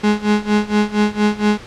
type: tone with tremolo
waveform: 35% pulse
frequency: 209.6 Hz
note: G#3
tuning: 16 cents sharp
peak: -9 dBFS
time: 0.03-1.58 s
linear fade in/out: 10 ms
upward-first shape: sine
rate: 4.3 Hz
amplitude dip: 90%
effects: pink hiss -37 dBFS RMS until 1.66 s + low-pass 5000 Hz 12 dB/octave